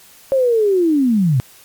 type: linear sweep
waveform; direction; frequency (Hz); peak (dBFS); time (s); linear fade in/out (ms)
sine; down; 548 to 117.3; -11; 0.32-1.4; 0
effects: white hiss -45 dBFS RMS until 1.64 s + MP3 96 kbps